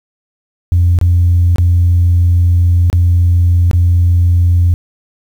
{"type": "tone with dropouts", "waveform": "sine", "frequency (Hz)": 87.31, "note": "F2", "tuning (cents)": 0, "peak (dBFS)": -5, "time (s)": [0.72, 4.74], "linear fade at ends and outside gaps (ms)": 0, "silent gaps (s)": [[0.988, 1.013], [1.559, 1.583], [2.9, 2.929], [3.712, 3.732]], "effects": ["tanh soft clip ceiling -3 dBFS", "7-bit"]}